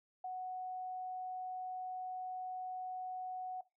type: tone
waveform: sine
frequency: 740 Hz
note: F#5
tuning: in tune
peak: -39 dBFS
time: 0.24-3.61 s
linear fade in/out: 5 ms
effects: noise-tail reverb RT60 0.2 s tail -17 dB re dry